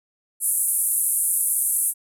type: band-pass noise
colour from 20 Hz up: pink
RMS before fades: -22 dBFS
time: 0.4-1.94 s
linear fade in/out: 50 ms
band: 9200 to 12000 Hz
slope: 48 dB/octave
effects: none